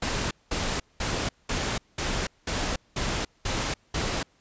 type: noise bursts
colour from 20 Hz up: pink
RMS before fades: -28 dBFS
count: 9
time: 0.02-4.23 s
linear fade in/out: 5 ms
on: 290 ms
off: 200 ms
effects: pink hiss -64 dBFS RMS until 4.4 s + resampled to 16000 Hz